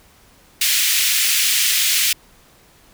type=high-pass noise; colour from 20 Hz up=pink; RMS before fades=-17 dBFS; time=0.61-2.13 s; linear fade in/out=5 ms; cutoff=2200 Hz; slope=24 dB/octave; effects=pink hiss -51 dBFS RMS until 2.93 s